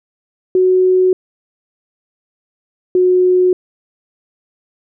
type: tone pair in turn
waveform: sine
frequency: 370 / 365.1 Hz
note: F#4 / F#4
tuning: 0 / -23 cents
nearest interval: unison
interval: 23 cents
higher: first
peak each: -8 dBFS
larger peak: neither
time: 0.55-1.13 / 2.95-3.53 s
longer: neither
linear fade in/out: 2 ms
effects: none